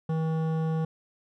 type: tone with hard clipping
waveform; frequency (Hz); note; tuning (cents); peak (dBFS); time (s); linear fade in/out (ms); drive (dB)
sine; 160.2; E3; -49; -27; 0.09-0.85; 5; 13
effects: none